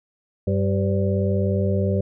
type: harmonic tone with a mistuned harmonic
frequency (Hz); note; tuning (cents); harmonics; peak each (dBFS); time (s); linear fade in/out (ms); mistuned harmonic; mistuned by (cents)
97.2; G2; -14; 1 / 2 / 4 / 5 / 6; -21 / -24 / -27 / -28 / -29; 0.47-2.01; 5; 5; +64
effects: none